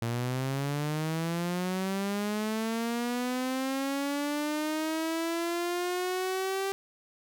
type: linear sweep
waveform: sawtooth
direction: up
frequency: 114.7 to 392 Hz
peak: -25 dBFS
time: 0.02-6.72 s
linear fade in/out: 0 ms
effects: none